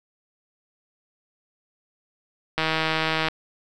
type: click train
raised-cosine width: 0.3 ms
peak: -7 dBFS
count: 113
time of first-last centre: 2.58-3.284 s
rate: 159 Hz
effects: none